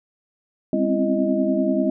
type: tone cluster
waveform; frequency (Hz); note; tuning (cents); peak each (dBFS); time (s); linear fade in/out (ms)
sine; 201.7 / 258.6 / 268.9 / 334.2 / 624; G3 / C4 / C4 / E4 / D#5; +50 / -20 / +47 / +24 / +5; -24; 0.73-1.9; 2
effects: none